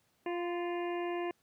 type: harmonic tone with a mistuned harmonic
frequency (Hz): 349.2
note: F4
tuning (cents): 0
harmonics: 1 / 2 / 3 / 5 / 6 / 7 / 8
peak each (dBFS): -34 / -40 / -44 / -48 / -50 / -51 / -52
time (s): 0.26-1.31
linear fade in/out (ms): 2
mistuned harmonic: 3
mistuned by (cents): -24
effects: pink hiss -73 dBFS RMS until 1.42 s + high-pass 100 Hz 12 dB/octave